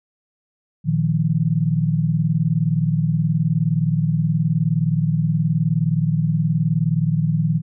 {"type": "chord", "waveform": "sine", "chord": "Bb suspended fourth", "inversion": "none", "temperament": "equal", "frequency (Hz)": [116.54, 155.56, 174.61], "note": ["Bb2", "Eb3", "F3"], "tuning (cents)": [0, 0, 0], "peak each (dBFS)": [-23, -18, -22], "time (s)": [0.84, 7.62], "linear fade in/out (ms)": 50, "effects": []}